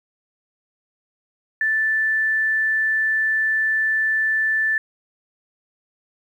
sine tone, 1760 Hz, A6, in tune, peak -17 dBFS, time 1.61-4.78 s, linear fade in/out 2 ms, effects 9-bit

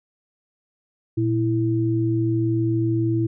sine tone pair together, 117.04 / 329.6 Hz, A#2 / E4, +7 / 0 cents, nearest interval octave + tritone, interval 1793 cents, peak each -21 dBFS, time 1.17-3.27 s, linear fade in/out 10 ms, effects none

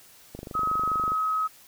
click train, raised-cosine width 2 ms, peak -24 dBFS, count 20, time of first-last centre 0.35-1.119 s, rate 24.7 Hz
sine tone, 1274 Hz, D#6, 41 cents sharp, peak -23 dBFS, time 0.54-1.48 s, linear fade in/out 20 ms
effects white hiss -53 dBFS RMS until 1.67 s

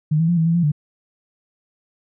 sine tone with pitch steps, 153.1 / 163.7 / 173.6 / 162.2 / 166.6 / 172.6 / 148.4 Hz, D#3 / E3 / F3 / E3 / E3 / F3 / D3, -28 / -12 / -10 / -28 / +19 / -20 / +18 cents, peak -14 dBFS, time 0.11-0.719 s, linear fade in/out 10 ms, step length 87 ms, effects none

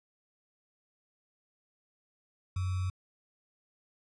sine tone with sample-and-hold, 92.5 Hz, F#2, in tune, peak -29 dBFS, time 2.56-2.9 s, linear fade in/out 5 ms, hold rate 1225 Hz, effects resampled to 22050 Hz

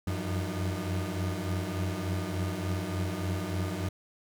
35% pulse tone cluster, 90.8 / 94.2 / 171.7 / 305.1 Hz, F#2 / F#2 / F3 / D#4, -32 / +32 / -29 / -34 cents, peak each -34 / -31 / -38 / -37 dBFS, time 0.07-3.89 s, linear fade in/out 5 ms, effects none

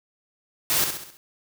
white noise with echo, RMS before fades -22 dBFS, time 0.7-0.84 s, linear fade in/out 0 ms, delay 66 ms, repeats 5, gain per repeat -6 dB, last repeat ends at 1.17 s, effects none

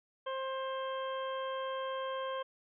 harmonic tone, 529 Hz, C5, 19 cents sharp, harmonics 1 / 2 / 3 / 4 / 5 / 6, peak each -37 / -39 / -47 / -56 / -57 / -48 dBFS, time 0.26-2.43 s, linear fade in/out 10 ms, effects none

